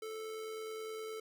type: tone with amplitude modulation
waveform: square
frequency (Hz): 439.2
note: A4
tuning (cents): -3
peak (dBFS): -40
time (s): 0.02-1.2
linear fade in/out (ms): 5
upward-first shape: sine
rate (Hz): 89.6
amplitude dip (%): 35
effects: none